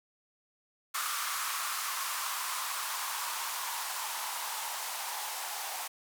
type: noise with band-pass filter sweep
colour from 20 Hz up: violet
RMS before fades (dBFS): -36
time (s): 0.94-5.88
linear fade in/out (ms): 10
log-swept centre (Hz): 1200 to 800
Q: 4.2
effects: none